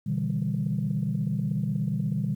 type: chord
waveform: sine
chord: E minor seventh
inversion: second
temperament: just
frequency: 123.61 / 148.33 / 164.81 / 197.78 Hz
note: B2 / D3 / E3 / G3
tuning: +2 / +18 / 0 / +16 cents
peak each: -30 / -29 / -31 / -29 dBFS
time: 0.06-2.35 s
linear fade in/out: 10 ms
effects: tanh soft clip ceiling -17 dBFS + 10-bit